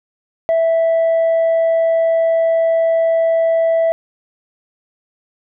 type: tone with tanh clipping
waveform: sine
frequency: 658 Hz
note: E5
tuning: 3 cents flat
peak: -12 dBFS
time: 0.49-3.92 s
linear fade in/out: 0 ms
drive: 1 dB
effects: none